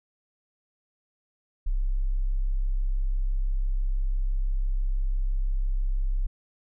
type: tone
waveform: sine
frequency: 33 Hz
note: C1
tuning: 16 cents sharp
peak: -22 dBFS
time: 1.66-6.27 s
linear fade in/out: 10 ms
effects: none